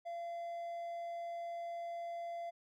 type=tone; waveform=triangle; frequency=684 Hz; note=F5; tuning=36 cents flat; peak=-38 dBFS; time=0.05-2.51 s; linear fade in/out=20 ms; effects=none